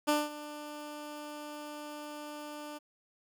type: tone with ADSR envelope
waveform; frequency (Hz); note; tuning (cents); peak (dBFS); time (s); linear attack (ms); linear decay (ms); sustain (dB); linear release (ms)
15% pulse; 297.3; D4; +21; -18; 0.07-2.79; 20; 200; -17; 21
effects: none